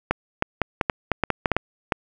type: clicks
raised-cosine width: 0.5 ms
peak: -4 dBFS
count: 12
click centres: 0.11 / 0.424 / 0.617 / 0.812 / 0.898 / 1.117 / 1.237 / 1.303 / 1.458 / 1.517 / 1.566 / 1.922 s
effects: none